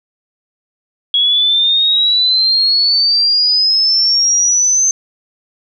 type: exponential sweep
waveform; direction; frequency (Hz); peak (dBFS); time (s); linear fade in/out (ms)
sine; up; 3322 to 6272; -9; 1.14-4.91; 2
effects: none